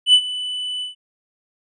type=tone with ADSR envelope; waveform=triangle; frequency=2988 Hz; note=F#7; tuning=16 cents sharp; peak=-5 dBFS; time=0.06-0.95 s; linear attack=77 ms; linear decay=67 ms; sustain=-17 dB; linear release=130 ms; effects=resampled to 24000 Hz